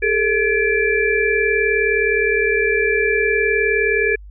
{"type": "tone cluster", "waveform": "sine", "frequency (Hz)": [408.1, 447.6, 1705, 2347], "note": ["G#4", "A4", "G#6", "D7"], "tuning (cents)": [-30, 30, 45, -2], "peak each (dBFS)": -20, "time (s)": [0.02, 4.16], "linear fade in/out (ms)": 10, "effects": ["added 50 Hz sine -35 dBFS peak until 4.3 s"]}